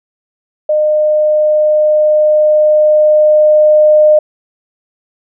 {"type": "tone with level ramp", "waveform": "sine", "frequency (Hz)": 609, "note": "D#5", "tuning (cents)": -37, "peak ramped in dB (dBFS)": [-8, -3], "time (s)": [0.69, 4.19], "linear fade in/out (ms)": 5, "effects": []}